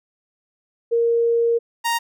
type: tone pair in turn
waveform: sine / sawtooth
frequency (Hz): 466.2 / 932.4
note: A#4 / A#5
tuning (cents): 0 / 0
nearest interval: octave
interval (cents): 1200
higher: second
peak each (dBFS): -15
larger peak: neither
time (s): 0.91-1.59 / 1.84-1.99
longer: first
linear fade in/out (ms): 20
effects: none